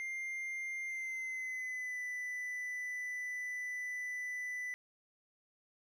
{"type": "tone with pitch glide", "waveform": "triangle", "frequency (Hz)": [2100, 1990.2], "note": ["C7", "B6"], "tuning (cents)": [6, 13], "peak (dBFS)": -36, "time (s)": [0, 4.74], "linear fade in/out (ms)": 0, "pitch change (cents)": -93, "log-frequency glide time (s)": [0.87, 2.01], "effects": []}